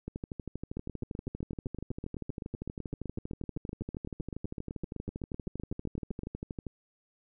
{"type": "two click trains", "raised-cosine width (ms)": 3, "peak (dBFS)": [-24, -24], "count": [84, 44], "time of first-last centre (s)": [[0.08, 6.667], [0.77, 6.234]], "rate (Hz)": [12.6, 7.87], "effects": []}